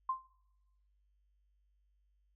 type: tone with exponential decay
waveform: sine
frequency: 1046.5 Hz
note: C6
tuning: in tune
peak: -28 dBFS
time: 0.09-0.27 s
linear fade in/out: 5 ms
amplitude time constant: 38 ms
effects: noise-tail reverb RT60 1.0 s tail -24 dB re dry + added 50 Hz sine -70 dBFS peak until 2.35 s